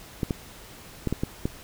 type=clicks; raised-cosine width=3 ms; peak=-12 dBFS; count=6; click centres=0.232 / 0.308 / 1.073 / 1.126 / 1.235 / 1.455 s; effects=pink hiss -46 dBFS RMS until 1.63 s